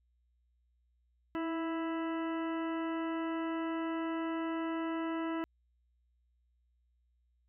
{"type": "harmonic tone with a mistuned harmonic", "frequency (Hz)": 329.6, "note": "E4", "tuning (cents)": 0, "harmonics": [1, 2, 3, 4, 5, 6, 8, 9], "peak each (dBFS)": [-34, -43, -43, -45, -50, -50, -54, -56], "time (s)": [1.35, 5.44], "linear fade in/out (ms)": 0, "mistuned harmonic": 1, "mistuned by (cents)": -26, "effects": ["added 60 Hz sine -70 dBFS peak until 7.48 s"]}